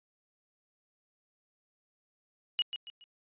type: tone with echo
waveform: sine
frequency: 2900 Hz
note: F#7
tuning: 35 cents flat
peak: -25 dBFS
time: 2.59-2.62 s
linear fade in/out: 0 ms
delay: 140 ms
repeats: 3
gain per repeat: -9 dB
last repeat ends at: 3.04 s
effects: resampled to 8000 Hz